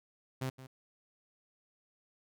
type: tone with echo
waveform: sawtooth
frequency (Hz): 130.81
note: C3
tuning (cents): 0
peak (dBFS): -30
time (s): 0.41-0.5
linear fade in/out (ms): 10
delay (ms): 170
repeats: 1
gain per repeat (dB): -14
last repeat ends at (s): 0.67
effects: none